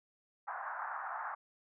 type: band-pass noise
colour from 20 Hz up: pink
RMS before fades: -41 dBFS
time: 0.47-1.35 s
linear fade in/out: 10 ms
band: 750 to 1600 Hz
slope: 48 dB/octave
effects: none